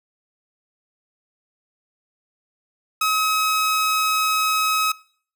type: tone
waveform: sawtooth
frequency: 1276 Hz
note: D#6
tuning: 43 cents sharp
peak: -14 dBFS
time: 3.01-4.92 s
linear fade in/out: 5 ms
effects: noise-tail reverb RT60 0.5 s tail -22 dB re dry